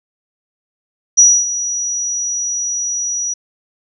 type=tone with ADSR envelope; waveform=sine; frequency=5830 Hz; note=F#8; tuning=26 cents flat; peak=-3 dBFS; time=1.17-3.34 s; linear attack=19 ms; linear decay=260 ms; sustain=-14 dB; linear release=10 ms; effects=none